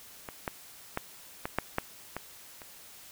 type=clicks; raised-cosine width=0.5 ms; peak=-23 / -16 / -15 / -17 / -11 / -12 / -19 / -30 dBFS; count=8; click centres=0.288 / 0.478 / 0.974 / 1.455 / 1.586 / 1.784 / 2.166 / 2.618 s; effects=white hiss -51 dBFS RMS until 3.11 s